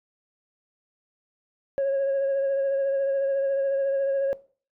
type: tone with vibrato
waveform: sine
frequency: 548 Hz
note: C#5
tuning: 20 cents flat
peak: -19 dBFS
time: 1.78-4.33 s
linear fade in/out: 0 ms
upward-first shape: sine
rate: 14 Hz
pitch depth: 21 cents each way
effects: noise-tail reverb RT60 0.4 s tail -19 dB re dry + tanh soft clip ceiling -20 dBFS